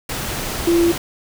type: tone in noise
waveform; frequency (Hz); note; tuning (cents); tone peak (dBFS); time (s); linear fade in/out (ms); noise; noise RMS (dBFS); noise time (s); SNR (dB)
sine; 340; F4; -46; -12; 0.67-0.92; 5; pink; -25; 0.09-0.98; +10
effects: none